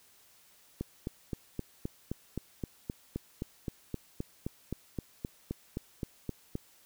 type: click train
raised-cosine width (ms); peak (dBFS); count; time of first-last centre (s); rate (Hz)
3; -21; 23; 0.81-6.554; 3.83
effects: white hiss -62 dBFS RMS until 6.85 s